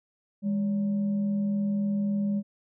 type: tone with frequency modulation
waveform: sine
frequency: 203.3 Hz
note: G#3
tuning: 37 cents flat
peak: -24 dBFS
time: 0.42-2.43 s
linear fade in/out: 50 ms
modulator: 363 Hz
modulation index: 0.24
effects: none